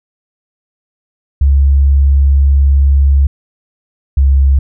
sine tone pair in turn, 69.3 / 68.19 Hz, C#2 / C#2, 0 / -28 cents, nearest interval unison, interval 28 cents, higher first, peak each -5 dBFS, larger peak neither, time 1.41-3.27 / 4.17-4.59 s, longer first, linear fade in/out 5 ms, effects none

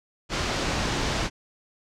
pink low-pass noise, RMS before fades -27 dBFS, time 0.29-1.3 s, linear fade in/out 50 ms, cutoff 6500 Hz, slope 24 dB/octave, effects none

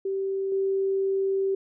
sine tone with level steps, 388 Hz, G4, 18 cents flat, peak -25 / -22 dBFS, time 0.05-1.55 s, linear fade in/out 5 ms, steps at 0.52 s, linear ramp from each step 2 ms, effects none

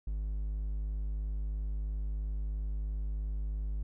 triangle tone, 51.5 Hz, G#1, 14 cents flat, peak -30 dBFS, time 0.07-3.83 s, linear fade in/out 5 ms, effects none

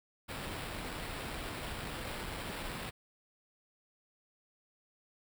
pink noise with sample-and-hold, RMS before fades -41 dBFS, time 0.28-2.91 s, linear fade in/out 20 ms, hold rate 6300 Hz, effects none

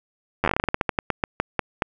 slowing click train, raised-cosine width 0.5 ms, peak -5 dBFS, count 20, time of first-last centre 0.44-1.822 s, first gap 10 ms, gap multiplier 1.19, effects none

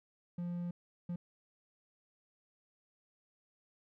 triangle tone bursts at uneven times, 174.61 Hz, F3, in tune, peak -34 dBFS, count 2, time 0.38-0.71 / 1.09-1.16 s, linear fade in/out 5 ms, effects none

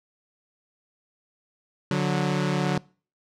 sawtooth tone pair together, 146.18 / 183.2 Hz, D3 / F#3, -8 / -17 cents, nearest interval major third, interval 391 cents, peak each -21 dBFS, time 1.91-2.78 s, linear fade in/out 2 ms, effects noise-tail reverb RT60 0.4 s tail -24 dB re dry + low-pass 6000 Hz 12 dB/octave

